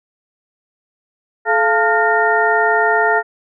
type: tone cluster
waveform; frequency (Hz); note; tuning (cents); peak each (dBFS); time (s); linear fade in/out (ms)
sine; 431.8 / 691 / 891 / 1407 / 1834; A4 / F5 / A5 / F6 / A#6; -33 / -19 / +22 / +12 / -29; -18; 1.45-3.23; 50
effects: none